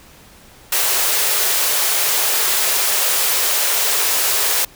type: high-pass noise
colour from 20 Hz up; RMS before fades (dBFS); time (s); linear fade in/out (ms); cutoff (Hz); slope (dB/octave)
white; -17; 0.72-4.65; 5; 360; 96
effects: pink hiss -45 dBFS RMS until 4.75 s